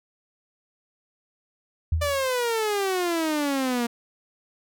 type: tone with exponential decay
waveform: sine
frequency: 80.8 Hz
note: E2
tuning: 34 cents flat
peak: -17 dBFS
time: 1.92-2.28 s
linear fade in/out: 5 ms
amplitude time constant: 78 ms
type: exponential sweep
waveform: sawtooth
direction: down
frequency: 592 to 233.1 Hz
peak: -19 dBFS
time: 2.01-3.87 s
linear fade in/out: 10 ms
effects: none